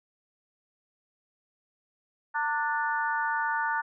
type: harmonic tone with a mistuned harmonic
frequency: 293.7 Hz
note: D4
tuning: in tune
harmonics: 3 / 4 / 5 / 6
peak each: -29 / -35 / -30 / -35 dBFS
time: 2.34-3.82 s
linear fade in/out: 20 ms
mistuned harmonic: 3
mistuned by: +44 cents
effects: none